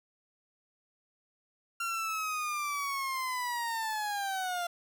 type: linear sweep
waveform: 30% pulse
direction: down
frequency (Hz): 1380 to 689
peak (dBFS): -29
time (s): 1.8-4.67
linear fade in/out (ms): 5
effects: none